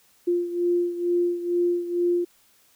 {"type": "beating tone pair", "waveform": "sine", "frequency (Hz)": [349.2, 351.4], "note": ["F4", "F4"], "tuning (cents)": [0, 11], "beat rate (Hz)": 2.2, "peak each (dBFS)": [-22, -27], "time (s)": [0.27, 2.25], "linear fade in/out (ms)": 10, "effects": ["white hiss -60 dBFS RMS until 2.75 s"]}